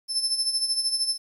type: tone with tremolo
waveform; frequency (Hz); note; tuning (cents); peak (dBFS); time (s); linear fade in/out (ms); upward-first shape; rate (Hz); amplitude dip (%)
35% pulse; 5274; E8; 0; -18; 0.08-1.18; 50; sine; 13; 65
effects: 10-bit